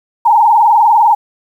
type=tone with vibrato; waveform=sine; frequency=880 Hz; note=A5; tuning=in tune; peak=-5 dBFS; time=0.25-1.15 s; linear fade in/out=10 ms; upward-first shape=sine; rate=20 Hz; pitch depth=130 cents each way; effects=7-bit